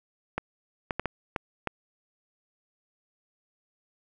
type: clicks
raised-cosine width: 0.5 ms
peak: -13 dBFS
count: 6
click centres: 0.38 / 0.908 / 0.996 / 1.057 / 1.362 / 1.673 s
effects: none